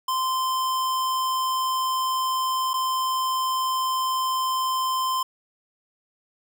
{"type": "tone with dropouts", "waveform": "square", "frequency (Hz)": 1038, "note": "C6", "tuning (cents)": -14, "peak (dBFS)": -23, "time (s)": [0.08, 5.23], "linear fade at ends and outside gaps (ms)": 5, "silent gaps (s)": [2.734, 2.739], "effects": []}